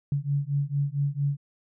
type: beating tone pair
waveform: sine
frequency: 139.9 / 144.3 Hz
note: C#3 / D3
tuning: +16 / -30 cents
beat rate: 4.4 Hz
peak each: -27 dBFS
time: 0.12-1.37 s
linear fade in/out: 2 ms
effects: none